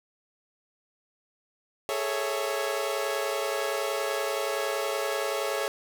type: chord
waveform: sawtooth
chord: A major seventh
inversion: third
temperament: equal with one note detuned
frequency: 415.3 / 445.9 / 554.4 / 659.3 Hz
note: G#4 / A4 / C#5 / E5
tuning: 0 / +23 / 0 / 0 cents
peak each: -29 / -31 / -27 / -31 dBFS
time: 1.89-5.68 s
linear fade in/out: 0 ms
effects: none